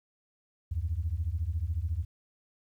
sine beating tone pair, 75.1 / 89.1 Hz, D2 / F2, +39 / +35 cents, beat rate 14 Hz, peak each -31 dBFS, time 0.71-2.05 s, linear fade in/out 10 ms, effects tanh soft clip ceiling -21 dBFS + 11-bit

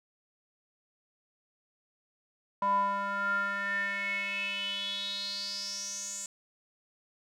square tone with band-pass filter sweep, 199.4 Hz, G3, 30 cents sharp, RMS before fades -33 dBFS, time 2.62-6.26 s, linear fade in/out 2 ms, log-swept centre 930 to 7400 Hz, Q 8.2, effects none

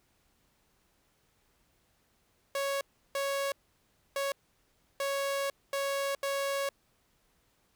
sawtooth tone bursts at uneven times, 554.4 Hz, C#5, in tune, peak -26 dBFS, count 6, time 2.55-2.81 / 3.15-3.52 / 4.16-4.32 / 5-5.5 / 5.73-6.15 / 6.23-6.69 s, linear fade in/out 2 ms, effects pink hiss -71 dBFS RMS until 7.75 s

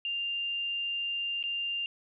sine tone with dropouts, 2794 Hz, F7, in tune, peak -30 dBFS, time 0.05-1.86 s, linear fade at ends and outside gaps 1 ms, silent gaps 1.428-1.438 s, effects none

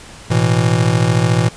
square chord, A suspended second, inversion none, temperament just, 110 / 123.75 / 165 Hz, A2 / B2 / E3, 0 / +4 / +2 cents, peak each -17 dBFS, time 0.3-1.49 s, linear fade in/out 10 ms, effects pink hiss -37 dBFS RMS until 1.56 s + resampled to 22050 Hz

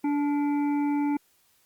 harmonic tone with a mistuned harmonic, 290 Hz, D4, 22 cents flat, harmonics 1 / 3 / 5 / 7 / 8, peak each -23 / -33 / -48 / -48 / -45 dBFS, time 0.04-1.17 s, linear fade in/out 5 ms, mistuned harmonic 5, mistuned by -40 cents, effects white hiss -65 dBFS RMS until 1.65 s + Opus 48 kbps

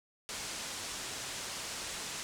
white low-pass noise, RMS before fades -41 dBFS, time 0.29-2.23 s, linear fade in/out 0 ms, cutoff 8400 Hz, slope 24 dB/octave, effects none

